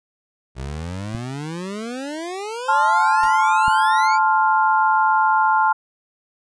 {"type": "exponential sweep", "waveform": "25% pulse", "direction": "up", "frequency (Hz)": [62.3, 2371], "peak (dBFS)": -23, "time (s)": [0.55, 4.19], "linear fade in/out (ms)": 50}
{"type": "clicks", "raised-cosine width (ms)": 5, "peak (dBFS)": -18, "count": 2, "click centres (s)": [1.149, 3.681]}
{"type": "chord", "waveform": "sine", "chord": "F major", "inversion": "first", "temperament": "just", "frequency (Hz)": [873.1, 1047.7, 1396.9], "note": ["A5", "C6", "F6"], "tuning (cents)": [-14, 2, 0], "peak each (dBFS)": [-16, -20, -20], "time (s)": [2.68, 5.73], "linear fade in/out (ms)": 10}
{"type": "noise with exponential decay", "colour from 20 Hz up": "pink", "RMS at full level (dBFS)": -31, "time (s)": [3.23, 3.38], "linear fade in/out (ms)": 1, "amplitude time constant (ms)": 31}
{"effects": ["resampled to 22050 Hz"]}